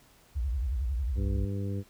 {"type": "tone with vibrato", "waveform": "sine", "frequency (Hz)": 63.6, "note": "C2", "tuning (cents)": -48, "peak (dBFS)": -27, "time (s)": [0.35, 1.46], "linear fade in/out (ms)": 20, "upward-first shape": "sine", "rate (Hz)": 11, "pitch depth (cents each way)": 260}
{"type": "harmonic tone", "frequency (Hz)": 99, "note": "G2", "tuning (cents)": 18, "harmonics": [1, 2, 3, 4, 5], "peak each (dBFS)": [-31, -37, -41, -43, -45], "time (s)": [1.15, 1.84], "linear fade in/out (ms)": 50}
{"effects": ["pink hiss -60 dBFS RMS until 1.89 s"]}